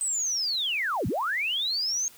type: linear two-way sweep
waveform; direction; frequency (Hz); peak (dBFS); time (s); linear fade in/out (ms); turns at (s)
sine; down then up; 8300 to 77.78 to 6540; -25; 0.01-2.08; 0; 1.07
effects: white hiss -52 dBFS RMS until 2.17 s